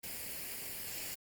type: noise with comb filter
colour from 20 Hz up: white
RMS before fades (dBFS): -42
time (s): 0.03-1.15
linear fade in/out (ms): 10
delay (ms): 0.41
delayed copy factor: +0.55
effects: Opus 32 kbps